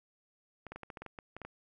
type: clicks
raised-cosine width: 0.5 ms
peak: -29 dBFS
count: 12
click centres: 0.667 / 0.72 / 0.76 / 0.833 / 0.902 / 0.972 / 1.02 / 1.063 / 1.188 / 1.366 / 1.417 / 1.45 s
effects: none